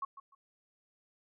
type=tone with echo; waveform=sine; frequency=1100 Hz; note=C#6; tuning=14 cents flat; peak=-33 dBFS; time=0.02-0.05 s; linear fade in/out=5 ms; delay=150 ms; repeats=2; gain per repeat=-13 dB; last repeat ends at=0.35 s; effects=none